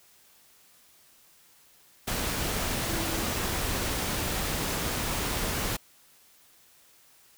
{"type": "tone in noise", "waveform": "sine", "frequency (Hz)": 330, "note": "E4", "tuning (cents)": 2, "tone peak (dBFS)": -36, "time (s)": [2.89, 3.22], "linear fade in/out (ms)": 10, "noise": "pink", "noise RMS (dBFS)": -30, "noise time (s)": [2.07, 5.77], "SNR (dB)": -9, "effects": ["white hiss -59 dBFS RMS until 7.37 s"]}